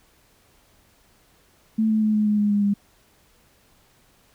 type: tone with pitch steps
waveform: sine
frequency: 220 / 217.3 / 214.7 / 212.1 / 209.6 / 207.1 / 204.6 / 202.1 Hz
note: A3 / A3 / A3 / G#3 / G#3 / G#3 / G#3 / G#3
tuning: 0 / -21 / -42 / +37 / +16 / -5 / -26 / -47 cents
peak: -17 dBFS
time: 1.78-2.74 s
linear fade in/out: 10 ms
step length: 120 ms
effects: pink hiss -59 dBFS RMS until 4.34 s